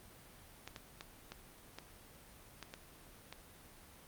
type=clicks; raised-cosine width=0.2 ms; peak=-28 dBFS; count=8; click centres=0.676 / 0.762 / 1.009 / 1.32 / 1.786 / 2.627 / 2.739 / 3.326 s; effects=pink hiss -58 dBFS RMS until 4.07 s + Opus 32 kbps